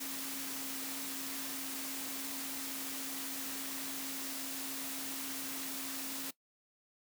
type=tone in noise; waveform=sine; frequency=270.3 Hz; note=C#4; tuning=44 cents flat; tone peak=-46 dBFS; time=0-6.31 s; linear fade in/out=10 ms; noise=white; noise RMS=-41 dBFS; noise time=0-6.31 s; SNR=-8 dB; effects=noise-tail reverb RT60 0.1 s tail -19 dB re dry + high-pass 150 Hz 12 dB/octave